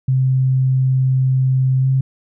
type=tone with pitch glide; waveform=sine; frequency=130.81 to 132.71 Hz; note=C3 to C3; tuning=0 to +25 cents; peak=-12 dBFS; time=0.08-2.01 s; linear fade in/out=5 ms; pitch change=+25 cents; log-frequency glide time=1.8-1.87 s; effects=none